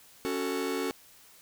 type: chord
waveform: 45% pulse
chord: F# minor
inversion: second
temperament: just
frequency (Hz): 277.5 / 370 / 444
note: C#4 / F#4 / A4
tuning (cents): +2 / 0 / +16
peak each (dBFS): -34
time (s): 0.25-0.91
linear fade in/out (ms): 0
effects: white hiss -56 dBFS RMS until 1.41 s